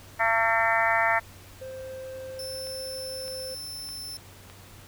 harmonic tone, 226.2 Hz, A3, 48 cents sharp, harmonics 3 / 4 / 5 / 6 / 7 / 8 / 9 / 10, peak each -27 / -27 / -34 / -29 / -35 / -26 / -29 / -34 dBFS, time 0.19-1.2 s, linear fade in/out 20 ms
triangle tone with pitch glide, 523.3 to 520 Hz, C5 to C5, 0 to -11 cents, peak -34 dBFS, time 1.61-3.55 s, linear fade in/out 10 ms, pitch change -11 cents, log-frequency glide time 2.71-3.39 s
sawtooth tone, 5320 Hz, E8, 15 cents sharp, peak -33 dBFS, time 2.39-4.17 s, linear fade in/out 2 ms
click train, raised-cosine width 0.3 ms, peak -30 dBFS, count 4, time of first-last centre 2.67-4.499 s, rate 1.64 Hz
effects added 96 Hz sine -50 dBFS peak until 4.87 s + pink hiss -50 dBFS RMS until 4.87 s

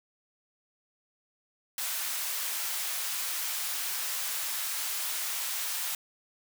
white high-pass noise, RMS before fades -33 dBFS, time 1.78-5.95 s, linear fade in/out 2 ms, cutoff 900 Hz, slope 12 dB/octave, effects none

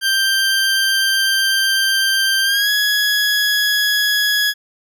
20% pulse tone with pitch glide, 1573 to 1676.2 Hz, G6 to G#6, +6 to +16 cents, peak -9 dBFS, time 0.01-4.54 s, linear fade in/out 50 ms, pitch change +110 cents, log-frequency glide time 2.44-2.7 s, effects none

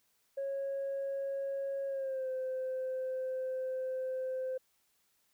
sine tone with pitch glide, 549 to 518.2 Hz, C#5 to C5, -17 to -17 cents, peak -32 dBFS, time 0.37-4.58 s, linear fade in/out 10 ms, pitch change -100 cents, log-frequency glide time 1.87-2.29 s, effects tanh soft clip ceiling -31 dBFS + white hiss -74 dBFS RMS until 5.33 s

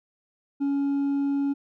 sine tone with hard clipping, 280.1 Hz, C#4, 18 cents sharp, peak -23 dBFS, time 0.6-1.54 s, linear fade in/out 20 ms, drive 2 dB, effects none

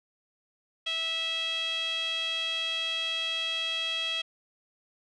sawtooth tone with band-pass filter, 654 Hz, E5, 14 cents flat, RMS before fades -31 dBFS, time 0.86-4.22 s, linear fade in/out 10 ms, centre 3100 Hz, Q 9.4, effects resampled to 24000 Hz

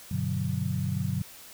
sine chord, G major seventh, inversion none, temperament equal, 98 / 123.47 / 146.83 / 185 Hz, G2 / B2 / D3 / F#3, 0 / 0 / 0 / 0 cents, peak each -32 dBFS, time 0.11-1.22 s, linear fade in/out 5 ms, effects white hiss -48 dBFS RMS until 1.53 s

